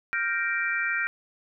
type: chord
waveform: sine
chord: G minor seventh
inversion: third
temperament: equal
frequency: 1396.9 / 1568 / 1864.7 / 2349 Hz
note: F6 / G6 / Bb6 / D7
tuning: 0 / 0 / 0 / 0 cents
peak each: -30 dBFS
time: 0.13-1.07 s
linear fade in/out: 0 ms
effects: none